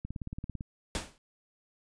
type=click train; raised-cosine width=5 ms; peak=-25 dBFS; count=11; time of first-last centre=0.05-0.609 s; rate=17.9 Hz
type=noise with exponential decay; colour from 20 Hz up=pink; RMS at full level=-30 dBFS; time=0.95-1.18 s; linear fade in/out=1 ms; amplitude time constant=49 ms
effects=resampled to 22050 Hz